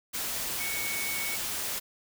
sine tone in noise, 2227 Hz, C#7, 7 cents sharp, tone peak -34 dBFS, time 0.59-1.37 s, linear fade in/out 20 ms, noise white, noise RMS -33 dBFS, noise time 0.13-1.8 s, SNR -4 dB, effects none

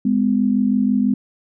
sine tone pair together, 206.5 / 252.6 Hz, G#3 / B3, -10 / +39 cents, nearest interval minor third, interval 349 cents, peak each -17 dBFS, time 0.05-1.14 s, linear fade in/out 5 ms, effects none

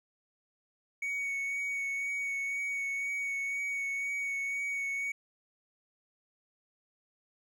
triangle tone with vibrato, 2232 Hz, C#7, 11 cents sharp, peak -30 dBFS, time 1.02-5.12 s, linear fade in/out 5 ms, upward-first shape sine, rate 2 Hz, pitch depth 14 cents each way, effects none

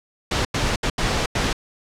pink noise bursts at uneven times, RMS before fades -21 dBFS, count 5, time 0.31-0.45 / 0.54-0.76 / 0.83-0.9 / 0.98-1.26 / 1.35-1.53 s, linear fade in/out 5 ms, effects low-pass 6000 Hz 12 dB/octave

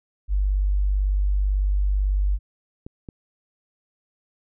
sine tone, 49.02 Hz, G1, 1 cent sharp, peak -18 dBFS, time 0.28-2.39 s, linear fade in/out 50 ms
clicks, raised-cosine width 3 ms, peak -23 dBFS, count 2, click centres 2.865 / 3.088 s
effects none

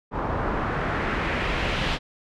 pink noise with low-pass filter sweep, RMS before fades -26 dBFS, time 0.11-1.99 s, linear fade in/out 50 ms, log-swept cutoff 1000 to 3300 Hz, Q 1.6, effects none

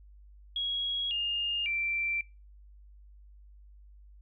sine tone with pitch steps, 3312 / 2827 / 2348 Hz, G#7 / F7 / D7, -5 / +20 / -1 cents, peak -29 dBFS, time 0.56-2.21 s, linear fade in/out 2 ms, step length 550 ms, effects noise-tail reverb RT60 0.3 s tail -23 dB re dry + added 50 Hz sine -51 dBFS peak until 4.21 s

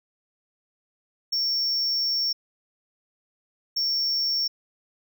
triangle tone bursts at uneven times, 5470 Hz, F8, 37 cents flat, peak -21 dBFS, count 2, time 1.32-2.33 / 3.76-4.48 s, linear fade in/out 10 ms, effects none

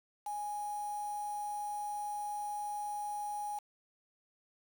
sine tone with quantisation, 830.6 Hz, G#5, in tune, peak -36 dBFS, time 0.26-3.59 s, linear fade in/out 5 ms, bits 8, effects none

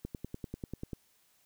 click train, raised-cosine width 3 ms, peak -25 dBFS, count 10, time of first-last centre 0.05-0.932 s, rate 10.2 Hz, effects white hiss -69 dBFS RMS until 1.45 s

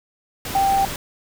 sine tone in noise, 784 Hz, G5, in tune, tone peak -15 dBFS, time 0.55-0.85 s, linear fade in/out 2 ms, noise pink, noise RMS -29 dBFS, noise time 0.45-0.96 s, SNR +11 dB, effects none

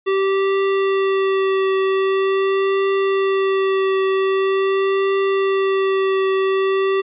square tone with vibrato, 387.3 Hz, G4, 21 cents flat, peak -16 dBFS, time 0.06-7.02 s, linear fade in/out 20 ms, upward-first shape triangle, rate 0.44 Hz, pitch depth 16 cents each way, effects resampled to 8000 Hz

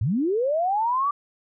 sine linear sweep, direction up, 88.2 to 1174.7 Hz, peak -20 dBFS, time 0.01-1.11 s, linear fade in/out 5 ms, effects none

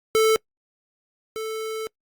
square tone pair in turn, 440 / 440 Hz, A4 / A4, 0 / 0 cents, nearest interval unison, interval 0 cents, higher neither, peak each -16 / -28 dBFS, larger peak first, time 0.15-0.36 / 1.36-1.87 s, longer second, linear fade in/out 0 ms, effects noise-tail reverb RT60 0.1 s tail -25 dB re dry + Opus 48 kbps

